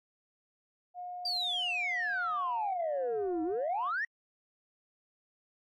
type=tone; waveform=sine; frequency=717 Hz; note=F5; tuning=45 cents sharp; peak=-38 dBFS; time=0.94-3.92 s; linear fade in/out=50 ms
type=exponential two-way sweep; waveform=sine; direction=down then up; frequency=4787 to 311.4 to 1929 Hz; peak=-29 dBFS; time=1.25-4.05 s; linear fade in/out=5 ms; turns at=3.43 s
effects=tanh soft clip ceiling -26 dBFS + AAC 64 kbps